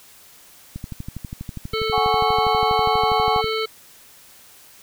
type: click train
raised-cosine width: 5 ms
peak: -18 dBFS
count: 34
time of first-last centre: 0.76-3.443 s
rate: 12.3 Hz
type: harmonic tone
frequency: 440 Hz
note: A4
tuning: in tune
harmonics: 1 / 3 / 5 / 7 / 9 / 10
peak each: -23 / -28 / -30 / -31 / -33 / -33 dBFS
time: 1.73-3.66 s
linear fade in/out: 10 ms
type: chord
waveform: sine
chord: F# suspended second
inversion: none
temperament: equal with one note detuned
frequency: 742.6 / 830.6 / 1108.7 Hz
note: F#5 / G#5 / C#6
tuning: +6 / 0 / 0 cents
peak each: -22 dBFS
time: 1.92-3.42 s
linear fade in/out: 20 ms
effects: white hiss -48 dBFS RMS until 4.82 s